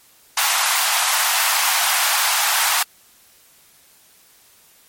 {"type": "high-pass noise", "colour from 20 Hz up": "pink", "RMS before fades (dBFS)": -18, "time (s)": [0.37, 2.83], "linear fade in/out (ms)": 5, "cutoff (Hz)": 740, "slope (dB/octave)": 48, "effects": ["white hiss -52 dBFS RMS until 4.88 s", "MP3 64 kbps"]}